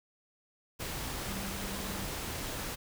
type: tone in noise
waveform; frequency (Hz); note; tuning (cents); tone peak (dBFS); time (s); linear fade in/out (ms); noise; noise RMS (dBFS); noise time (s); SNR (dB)
sine; 196; G3; 0; -42; 1.26-2.06; 20; pink; -38; 0.79-2.76; -7
effects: none